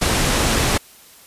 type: low-pass noise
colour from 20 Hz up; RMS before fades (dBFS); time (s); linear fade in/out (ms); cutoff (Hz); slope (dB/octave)
pink; -18; 0.01-0.78; 10; 11000; 24
effects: white hiss -46 dBFS RMS until 1.26 s + resampled to 32000 Hz